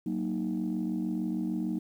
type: chord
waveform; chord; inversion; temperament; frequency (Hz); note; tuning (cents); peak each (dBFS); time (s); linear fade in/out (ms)
sine; D# minor; first; just; 186.68 / 233.3 / 311.1; F#3 / A#3 / D#4; +16 / +2 / 0; -32; 0.06-1.79; 5
effects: tanh soft clip ceiling -23 dBFS + 10-bit